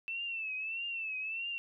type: tone with vibrato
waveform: sine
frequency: 2657 Hz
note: E7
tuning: 13 cents sharp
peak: -35 dBFS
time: 0.08-1.58 s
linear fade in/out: 0 ms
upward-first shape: triangle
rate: 1.6 Hz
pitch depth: 100 cents each way
effects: none